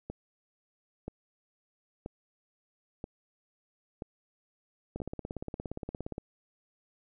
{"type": "two click trains", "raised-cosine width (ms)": 2, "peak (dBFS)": [-24, -23], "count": [6, 22], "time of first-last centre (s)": [[0.1, 5.002], [4.96, 6.181]], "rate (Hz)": [1.02, 17.2], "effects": []}